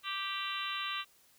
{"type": "harmonic tone with a mistuned harmonic", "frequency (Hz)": 392, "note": "G4", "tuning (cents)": 0, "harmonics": [3, 4, 5, 6, 7, 8, 9, 10], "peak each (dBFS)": [-39, -45, -45, -46, -41, -43, -45, -43], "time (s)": [0.03, 1.05], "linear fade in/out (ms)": 50, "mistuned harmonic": 8, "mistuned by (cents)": -29, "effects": ["white hiss -65 dBFS RMS until 1.38 s"]}